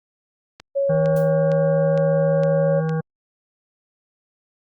click train, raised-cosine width 0.2 ms, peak -19 dBFS, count 6, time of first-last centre 0.6-2.894 s, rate 2.18 Hz
sine tone, 554.4 Hz, C#5, in tune, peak -17 dBFS, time 0.75-2.81 s, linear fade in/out 20 ms
harmonic tone, 160 Hz, D#3, 49 cents sharp, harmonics 1 / 3 / 5 / 7 / 9 / 10, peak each -20 / -27 / -35 / -39 / -41 / -40 dBFS, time 0.89-3.01 s, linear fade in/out 10 ms
blue noise with exponential decay, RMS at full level -36 dBFS, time 1.16-1.34 s, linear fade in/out 5 ms, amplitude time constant 39 ms
effects Opus 48 kbps

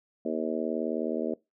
harmonic tone, 79.3 Hz, D#2, 33 cents sharp, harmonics 3 / 4 / 5 / 6 / 7 / 8, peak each -33 / -34 / -35 / -36 / -36 / -37 dBFS, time 0.25-1.34 s, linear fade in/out 5 ms, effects noise-tail reverb RT60 0.2 s tail -21 dB re dry

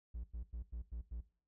triangle tone bursts, 57.7 Hz, A#1, 17 cents flat, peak -39 dBFS, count 6, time 0.14-1.21 s, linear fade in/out 10 ms, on 100 ms, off 94 ms, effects noise-tail reverb RT60 0.4 s tail -17 dB re dry

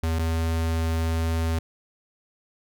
square tone pair in turn, 81.4 / 81.76 Hz, E2 / E2, -21 / -14 cents, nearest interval unison, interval 7 cents, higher second, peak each -23 dBFS, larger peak neither, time 0.03-0.19 / 0.19-1.59 s, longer second, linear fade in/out 5 ms, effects none

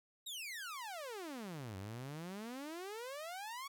sawtooth exponential two-way sweep, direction down then up, 3886 to 92.5 to 1140 Hz, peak -40 dBFS, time 0.26-3.68 s, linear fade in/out 10 ms, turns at 1.77 s, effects none

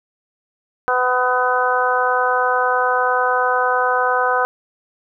harmonic tone, 251 Hz, B3, 28 cents sharp, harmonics 2 / 3 / 4 / 5 / 6, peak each -21 / -21 / -21 / -21 / -21 dBFS, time 0.88-4.45 s, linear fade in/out 0 ms, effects none

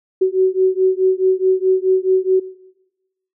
sine beating tone pair, 373.5 / 378.2 Hz, F#4 / F#4, +16 / +38 cents, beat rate 4.7 Hz, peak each -15 dBFS, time 0.21-2.4 s, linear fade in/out 10 ms, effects noise-tail reverb RT60 1.0 s tail -20 dB re dry

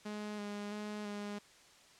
sawtooth tone with vibrato, 207.7 Hz, G#3, in tune, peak -36 dBFS, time 0.05-1.39 s, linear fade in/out 10 ms, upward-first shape square, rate 1.5 Hz, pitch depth 18 cents each way, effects white hiss -61 dBFS RMS until 1.99 s + low-pass 7000 Hz 12 dB/octave

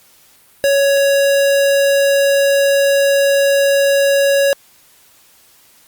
square tone, 557 Hz, C#5, 8 cents sharp, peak -11 dBFS, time 0.64-4.53 s, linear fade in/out 0 ms, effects white hiss -49 dBFS RMS until 5.87 s + Opus 48 kbps

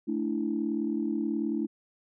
sine chord, A suspended fourth, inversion none, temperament equal with one note detuned, 220 / 291 / 329.6 Hz, A3 / D4 / E4, 0 / -16 / 0 cents, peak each -31 dBFS, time 0.07-1.67 s, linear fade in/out 20 ms, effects tanh soft clip ceiling -17 dBFS

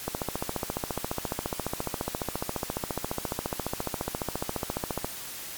click train, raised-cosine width 1 ms, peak -14 dBFS, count 73, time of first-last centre 0.08-5.046 s, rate 14.5 Hz, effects white hiss -39 dBFS RMS until 5.57 s + MP3 96 kbps

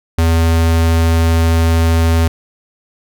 square tone, 82.41 Hz, E2, in tune, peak -10 dBFS, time 0.18-2.28 s, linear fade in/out 5 ms, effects none

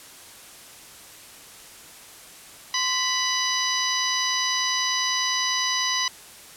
harmonic tone with a mistuned harmonic, 990 Hz, B5, 4 cents sharp, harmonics 1 / 2 / 3 / 4 / 5 / 6, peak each -29 / -29 / -29 / -29 / -29 / -29 dBFS, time 2.74-6.08 s, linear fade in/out 2 ms, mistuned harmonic 1, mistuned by +74 cents, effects white hiss -45 dBFS RMS until 6.56 s + low-pass 12000 Hz 12 dB/octave

